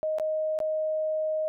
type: tone with dropouts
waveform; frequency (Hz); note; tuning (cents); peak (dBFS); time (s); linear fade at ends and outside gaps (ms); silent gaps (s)
sine; 624; D#5; +5; -25; 0.03-1.48; 0; 0.185-0.198 / 0.589-0.602
effects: none